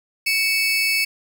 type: tone pair together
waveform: 30% pulse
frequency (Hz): 2237 / 2620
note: C#7 / E7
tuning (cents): +15 / -11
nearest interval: minor third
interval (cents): 274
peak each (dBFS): -18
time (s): 0.26-1.05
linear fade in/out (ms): 10
effects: 9-bit